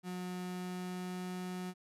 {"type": "tone with pitch glide", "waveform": "35% pulse", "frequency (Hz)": [181.1, 182.25], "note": ["F#3", "F#3"], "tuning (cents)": [-37, -26], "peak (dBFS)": -37, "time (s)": [0.03, 1.74], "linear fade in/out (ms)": 50, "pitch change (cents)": 11, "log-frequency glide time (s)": [0.45, 1.38], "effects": ["resampled to 32000 Hz"]}